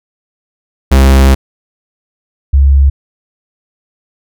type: tone pair in turn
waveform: 45% pulse / sine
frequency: 67 / 69 Hz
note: C2 / C#2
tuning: +42 / -7 cents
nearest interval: minor second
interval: 51 cents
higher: second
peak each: -3 dBFS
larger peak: neither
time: 0.91-1.35 / 2.53-2.9 s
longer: first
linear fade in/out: 10 ms
effects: none